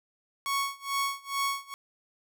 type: tone with tremolo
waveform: sawtooth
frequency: 1108.7 Hz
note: C#6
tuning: in tune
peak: -22 dBFS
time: 0.46-1.74 s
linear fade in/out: 0 ms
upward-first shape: sine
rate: 2.3 Hz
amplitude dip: 95%
effects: none